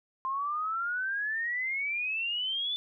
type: exponential sweep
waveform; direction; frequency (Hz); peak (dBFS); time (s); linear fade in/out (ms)
sine; up; 1046.5 to 3520; -29; 0.25-2.76; 0
effects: none